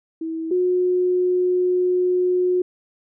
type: tone pair in turn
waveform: sine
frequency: 324.2 / 362.4 Hz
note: E4 / F#4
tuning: -29 / -36 cents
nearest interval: major second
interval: 193 cents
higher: second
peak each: -24 / -16 dBFS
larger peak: second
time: 0.21-0.51 / 0.51-2.62 s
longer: second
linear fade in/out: 5 ms
effects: none

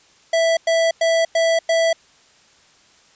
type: tone bursts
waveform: square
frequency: 659.3 Hz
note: E5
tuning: in tune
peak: -15 dBFS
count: 5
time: 0.33-1.93 s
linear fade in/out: 5 ms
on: 240 ms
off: 100 ms
effects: white hiss -53 dBFS RMS until 3.15 s + resampled to 16000 Hz

